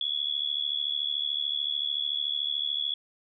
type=tone with amplitude modulation; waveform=sine; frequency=3391 Hz; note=G#7; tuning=35 cents sharp; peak=-23 dBFS; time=0.01-2.94 s; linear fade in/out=2 ms; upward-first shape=sine; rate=73.6 Hz; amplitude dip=90%; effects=none